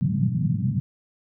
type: band-pass noise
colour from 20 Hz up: pink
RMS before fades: -23 dBFS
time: 0.01-0.8 s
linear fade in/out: 0 ms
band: 110 to 200 Hz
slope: 48 dB/octave
effects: none